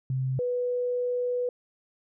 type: tone pair in turn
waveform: sine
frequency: 130.81 / 492.7 Hz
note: C3 / B4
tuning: 0 / -4 cents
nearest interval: octave + major seventh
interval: 2296 cents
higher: second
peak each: -25 dBFS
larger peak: neither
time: 0.1-0.39 / 0.39-1.49 s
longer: second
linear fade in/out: 2 ms
effects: none